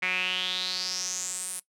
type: tone with band-pass filter sweep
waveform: sawtooth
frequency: 183.7 Hz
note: F#3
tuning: 12 cents flat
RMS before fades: -31 dBFS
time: 0.02-1.6 s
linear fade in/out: 10 ms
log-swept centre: 2200 to 10000 Hz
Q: 6.2
effects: noise-tail reverb RT60 0.1 s tail -18 dB re dry